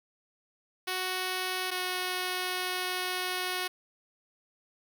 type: tone pair in turn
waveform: 5% pulse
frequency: 370 / 366.2 Hz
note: F#4 / F#4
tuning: 0 / -18 cents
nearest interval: unison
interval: 18 cents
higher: first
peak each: -19 / -19 dBFS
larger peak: neither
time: 0.87-1.71 / 1.71-3.68 s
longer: second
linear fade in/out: 10 ms
effects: none